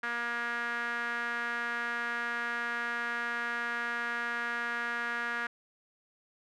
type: tone with band-pass filter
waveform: sawtooth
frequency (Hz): 237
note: A#3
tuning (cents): +29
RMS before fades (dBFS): -34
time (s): 0.03-5.47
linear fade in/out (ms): 5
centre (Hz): 1600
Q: 4.5
effects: none